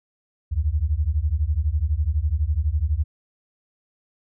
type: beating tone pair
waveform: sine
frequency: 70 / 82 Hz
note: C#2 / E2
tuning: +18 / -9 cents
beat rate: 12 Hz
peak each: -22 dBFS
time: 0.51-3.04 s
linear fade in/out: 20 ms
effects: none